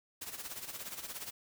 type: noise with tremolo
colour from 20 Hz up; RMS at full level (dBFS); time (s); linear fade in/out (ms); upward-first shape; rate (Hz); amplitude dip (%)
white; -41; 0.21-1.31; 10; sine; 17; 70
effects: none